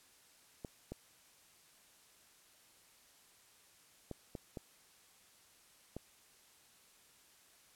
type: clicks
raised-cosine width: 2 ms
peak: -29 dBFS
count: 6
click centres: 0.648 / 0.92 / 4.113 / 4.352 / 4.572 / 5.966 s
effects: white hiss -65 dBFS RMS until 7.75 s + low-pass 12000 Hz 12 dB/octave